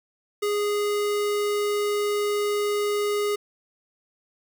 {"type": "tone", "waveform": "square", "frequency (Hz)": 413.2, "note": "G#4", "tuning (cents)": -9, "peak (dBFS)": -23, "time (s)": [0.42, 3.36], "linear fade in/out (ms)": 10, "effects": ["9-bit"]}